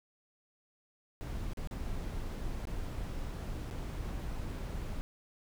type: noise with dropouts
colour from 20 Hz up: brown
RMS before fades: -38 dBFS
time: 1.21-5.01 s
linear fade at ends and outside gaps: 0 ms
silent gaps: 1.534-1.572 / 1.673-1.711 / 2.653-2.672 / 3.702-3.711 s
effects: none